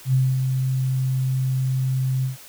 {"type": "tone with ADSR envelope", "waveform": "sine", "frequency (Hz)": 130.81, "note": "C3", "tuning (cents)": 0, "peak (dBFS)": -14, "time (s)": [0.05, 2.37], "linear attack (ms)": 84, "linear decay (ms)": 230, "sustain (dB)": -5, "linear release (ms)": 130, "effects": ["white hiss -44 dBFS RMS until 2.48 s"]}